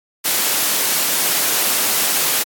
white noise, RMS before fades -17 dBFS, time 0.24-2.44 s, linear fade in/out 20 ms, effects high-pass 200 Hz 12 dB/octave + AAC 64 kbps

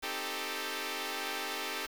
5% pulse chord, A half-diminished seventh, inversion first, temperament equal, 261.6 / 311.1 / 392 / 440 Hz, C4 / Eb4 / G4 / A4, 0 / 0 / 0 / 0 cents, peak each -32 / -31 / -29 / -28 dBFS, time 0.02-1.87 s, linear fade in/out 20 ms, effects 8-bit

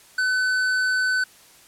triangle tone with tanh clipping, 1510 Hz, F#6, 35 cents sharp, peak -21 dBFS, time 0.18-1.24 s, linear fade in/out 5 ms, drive 15 dB, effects white hiss -51 dBFS RMS until 1.67 s + low-pass 12000 Hz 12 dB/octave

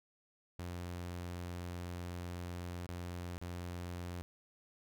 sawtooth tone with dropouts, 88 Hz, F2, 14 cents sharp, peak -37 dBFS, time 0.59-4.22 s, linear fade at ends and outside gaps 0 ms, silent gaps 2.865-2.89 / 3.38-3.415 s, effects none

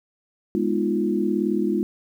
sine chord, F half-diminished seventh, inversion first, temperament equal, 207.7 / 246.9 / 311.1 / 349.2 Hz, Ab3 / Cb4 / Eb4 / F4, 0 / 0 / 0 / 0 cents, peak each -24 / -28 / -26 / -24 dBFS, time 0.55-1.83 s, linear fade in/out 0 ms, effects 9-bit

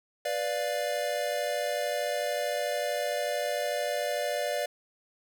square chord, B diminished, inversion none, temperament equal, 493.9 / 587.3 / 698.5 Hz, B4 / D5 / F5, 0 / 0 / 0 cents, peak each -36 / -31 / -35 dBFS, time 0.25-4.66 s, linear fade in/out 5 ms, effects none

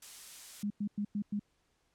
blue noise, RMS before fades -45 dBFS, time 0.02-0.63 s, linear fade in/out 5 ms
sine tone bursts, 205.6 Hz, G#3, 17 cents flat, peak -31 dBFS, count 5, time 0.63-1.395 s, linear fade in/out 5 ms, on 73 ms, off 100 ms
effects pink hiss -75 dBFS RMS until 1.94 s + low-pass 9000 Hz 12 dB/octave

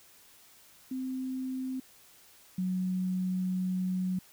sine tone pair in turn, 259.7 / 184.61 Hz, C4 / F#3, -13 / -4 cents, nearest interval tritone, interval 591 cents, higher first, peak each -32 / -28 dBFS, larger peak second, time 0.91-1.8 / 2.58-4.19 s, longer second, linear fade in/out 5 ms, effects white hiss -58 dBFS RMS until 4.32 s

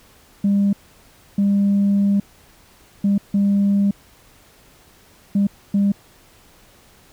sine tone bursts at uneven times, 200.2 Hz, G3, 37 cents sharp, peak -12 dBFS, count 6, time 0.44-0.73 / 1.38-2.2 / 3.04-3.18 / 3.34-3.91 / 5.35-5.47 / 5.74-5.92 s, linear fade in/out 5 ms, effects tanh soft clip ceiling -11 dBFS + pink hiss -51 dBFS RMS until 7.12 s

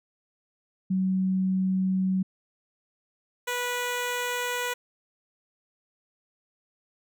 sine / 10% pulse tone pair in turn, 188.1 / 490.1 Hz, F#3 / B4, +29 / -13 cents, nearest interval octave + perfect fourth, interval 1658 cents, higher second, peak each -22 / -19 dBFS, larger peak second, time 0.9-2.23 / 3.47-4.74 s, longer first, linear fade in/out 10 ms, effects none

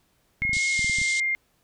sine tone with pitch glide, 2154 to 2112 Hz, C7 to C7, +50 to +16 cents, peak -22 dBFS, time 0.42-1.35 s, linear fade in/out 0 ms, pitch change -34 cents, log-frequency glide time 0.71-0.82 s
clicks, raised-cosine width 5 ms, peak -24 dBFS, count 10, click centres 0.42 / 0.451 / 0.494 / 0.532 / 0.568 / 0.793 / 0.845 / 0.897 / 0.986 / 1.016 s
white band-pass noise, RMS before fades -32 dBFS, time 0.53-1.2 s, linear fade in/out 2 ms, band 3000 to 8500 Hz, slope 96 dB/octave
effects pink hiss -67 dBFS RMS until 1.63 s

